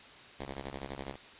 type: ring-modulated tone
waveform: 5% pulse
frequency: 68 Hz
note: C#2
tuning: 33 cents flat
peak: -26 dBFS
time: 0.39-1.16 s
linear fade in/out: 10 ms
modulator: 142 Hz
effects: white hiss -52 dBFS RMS until 1.39 s + resampled to 8000 Hz